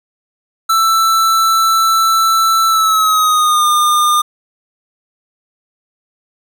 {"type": "tone with pitch glide", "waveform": "square", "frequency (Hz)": [1328, 1210.8], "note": ["E6", "D#6"], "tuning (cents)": [12, -48], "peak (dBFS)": -10, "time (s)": [0.69, 4.22], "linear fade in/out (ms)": 10, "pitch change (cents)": -160, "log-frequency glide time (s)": [2.67, 3.65], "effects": []}